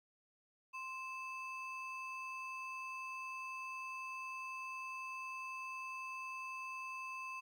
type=ring-modulated tone; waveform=triangle; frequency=1835 Hz; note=A#6; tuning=28 cents flat; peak=-38 dBFS; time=0.73-7.41 s; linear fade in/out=20 ms; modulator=789 Hz; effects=13-bit